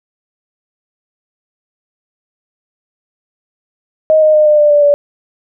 sine tone with pitch steps, 626 / 617.7 / 609.6 / 601.5 / 593.6 / 585.8 / 578 Hz, D#5 / D#5 / D#5 / D5 / D5 / D5 / D5, +10 / -13 / -36 / +41 / +18 / -5 / -28 cents, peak -5 dBFS, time 4.1-4.94 s, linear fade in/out 0 ms, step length 120 ms, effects none

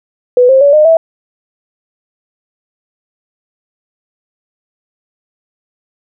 sine tone with pitch steps, 495.2 / 530.7 / 568.8 / 609.7 / 653.4 Hz, B4 / C5 / C#5 / D#5 / E5, +5 / +24 / +45 / -35 / -15 cents, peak -3 dBFS, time 0.37-0.97 s, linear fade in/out 2 ms, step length 120 ms, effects none

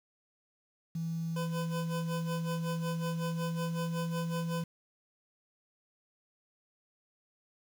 sine tone with pitch glide, 164.81 to 166.24 Hz, E3 to E3, 0 to +15 cents, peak -32 dBFS, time 0.95-4.64 s, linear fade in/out 5 ms, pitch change +15 cents, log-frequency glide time 3.16-3.92 s
25% pulse tone with tremolo, 505 Hz, B4, 39 cents sharp, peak -31 dBFS, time 1.36-4.64 s, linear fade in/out 5 ms, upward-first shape sine, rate 5.4 Hz, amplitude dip 85%
effects 9-bit

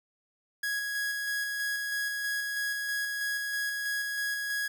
45% pulse tone with tremolo, 1661.2 Hz, G#6, in tune, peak -29 dBFS, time 0.63-4.68 s, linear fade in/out 5 ms, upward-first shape square, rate 3.1 Hz, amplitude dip 25%, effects none

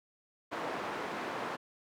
white band-pass noise, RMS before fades -38 dBFS, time 0.51-1.57 s, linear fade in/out 20 ms, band 220 to 1200 Hz, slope 12 dB/octave, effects none

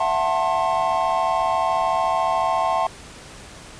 triangle chord, F# half-diminished seventh, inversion third, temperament just, 666 / 740 / 888 / 1065.6 Hz, E5 / F#5 / A5 / C6, +18 / 0 / +16 / +31 cents, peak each -22 dBFS, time 0-2.87 s, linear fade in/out 5 ms, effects pink hiss -41 dBFS RMS until 3.79 s + resampled to 22050 Hz

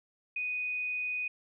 sine tone, 2487 Hz, D#7, 1 cent flat, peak -31 dBFS, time 0.36-1.28 s, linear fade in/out 5 ms, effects none

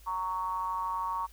triangle ring-modulated tone, 93.8 Hz, F#2, 24 cents sharp, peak -25 dBFS, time 0.06-1.27 s, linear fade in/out 20 ms, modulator 1020 Hz, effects added 53 Hz sine -52 dBFS peak until 1.32 s + white hiss -60 dBFS RMS until 1.32 s

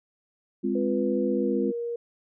sine chord, F minor, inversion first, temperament equal with one note detuned, 206.2 / 261.6 / 349.2 Hz, Ab3 / C4 / F4, -12 / 0 / 0 cents, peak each -28 dBFS, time 0.63-1.72 s, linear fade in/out 20 ms
sine tone with pitch glide, 493.1 to 471.4 Hz, B4 to A#4, -3 to +19 cents, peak -28 dBFS, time 0.75-1.96 s, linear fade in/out 5 ms, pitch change -78 cents, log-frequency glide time 1.28-1.6 s
effects none

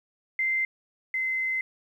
sine tone pair in turn, 2082 / 2059 Hz, C7 / C7, -9 / -28 cents, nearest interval unison, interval 19 cents, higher first, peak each -23 / -25 dBFS, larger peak first, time 0.39-0.65 / 1.14-1.61 s, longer second, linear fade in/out 2 ms, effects 10-bit

